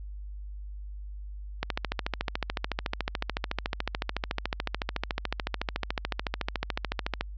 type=click train; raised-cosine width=0.3 ms; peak=-12 dBFS; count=78; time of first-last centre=1.63-7.21 s; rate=13.8 Hz; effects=added 50 Hz sine -37 dBFS peak until 7.37 s + resampled to 16000 Hz